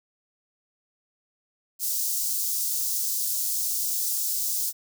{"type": "high-pass noise", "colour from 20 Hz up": "white", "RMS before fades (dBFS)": -27, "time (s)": [1.79, 4.73], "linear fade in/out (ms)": 50, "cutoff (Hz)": 5100, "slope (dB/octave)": 24, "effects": []}